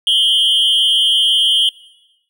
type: tone with amplitude modulation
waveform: triangle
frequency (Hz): 3147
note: G7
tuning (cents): +6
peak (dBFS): -5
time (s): 0.07-1.69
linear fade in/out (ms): 2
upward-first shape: sine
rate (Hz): 238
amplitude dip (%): 90
effects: noise-tail reverb RT60 1.0 s tail -19 dB re dry